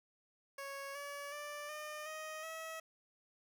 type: tone with pitch steps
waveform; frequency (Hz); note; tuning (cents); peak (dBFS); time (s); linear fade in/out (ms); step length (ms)
15% pulse; 553 / 570.2 / 587.9 / 606.2 / 625 / 644.5; C#5 / C#5 / D5 / D#5 / D#5 / E5; -4 / +49 / +2 / -45 / +8 / -39; -37; 0.58-2.8; 5; 370
effects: none